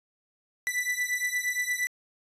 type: beating tone pair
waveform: 45% pulse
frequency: 1975.5 / 1984.1 Hz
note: B6 / B6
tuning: 0 / +7 cents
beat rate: 8.6 Hz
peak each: -30 dBFS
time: 0.67-1.87 s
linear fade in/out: 0 ms
effects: resampled to 32000 Hz